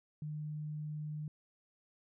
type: tone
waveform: sine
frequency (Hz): 151.5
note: D#3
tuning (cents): -46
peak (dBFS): -38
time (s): 0.22-1.28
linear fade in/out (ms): 2
effects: none